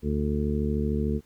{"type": "harmonic tone", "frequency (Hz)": 73.42, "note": "D2", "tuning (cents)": 0, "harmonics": [1, 2, 3, 4, 5, 6], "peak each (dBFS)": [-28, -31, -28, -39, -34, -33], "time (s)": [0.02, 1.21], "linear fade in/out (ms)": 50, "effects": ["pink hiss -63 dBFS RMS until 1.25 s"]}